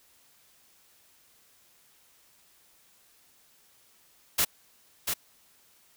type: noise with echo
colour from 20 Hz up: white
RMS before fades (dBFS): -24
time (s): 4.38-4.45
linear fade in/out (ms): 10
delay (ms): 690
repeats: 1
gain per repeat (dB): -5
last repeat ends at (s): 5.14
effects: white hiss -62 dBFS RMS until 5.96 s